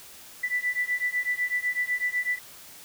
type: beating tone pair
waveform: sine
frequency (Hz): 1975.5 / 1983.5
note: B6 / B6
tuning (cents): 0 / +7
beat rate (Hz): 8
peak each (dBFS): -28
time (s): 0.43-2.39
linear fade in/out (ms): 10
effects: white hiss -47 dBFS RMS until 2.84 s